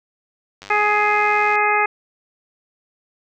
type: click train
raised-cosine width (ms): 0.2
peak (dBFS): -20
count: 94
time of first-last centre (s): 0.62-1.555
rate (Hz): 99.5
type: harmonic tone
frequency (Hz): 418.1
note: G#4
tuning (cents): +12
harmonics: 1 / 2 / 3 / 4 / 5 / 6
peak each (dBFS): -24 / -19 / -21 / -24 / -21 / -24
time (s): 0.7-1.86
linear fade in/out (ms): 5
effects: none